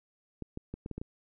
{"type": "clicks", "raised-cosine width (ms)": 3, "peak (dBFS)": -25, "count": 7, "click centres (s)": [0.423, 0.574, 0.74, 0.861, 0.913, 0.98, 1.015], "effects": []}